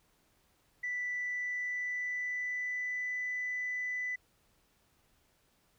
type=tone with pitch glide; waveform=sine; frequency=1975.5 to 1993.8 Hz; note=B6 to B6; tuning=0 to +16 cents; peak=-32 dBFS; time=0.83-4.16 s; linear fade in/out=10 ms; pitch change=+16 cents; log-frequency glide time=1.12-3.13 s; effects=tanh soft clip ceiling -29 dBFS + pink hiss -71 dBFS RMS until 5.78 s